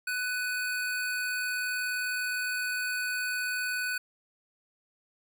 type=tone pair together; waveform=square; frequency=1492.1 / 2500 Hz; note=F#6 / D#7; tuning=+14 / +8 cents; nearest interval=major sixth; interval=894 cents; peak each=-31 / -37 dBFS; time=0.07-3.98 s; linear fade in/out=5 ms; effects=none